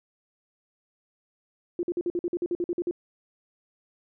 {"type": "tone bursts", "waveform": "sine", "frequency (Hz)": 349.2, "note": "F4", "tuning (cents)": 0, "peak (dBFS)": -24, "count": 13, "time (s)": [1.79, 2.911], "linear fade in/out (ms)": 2, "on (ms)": 41, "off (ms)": 49, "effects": []}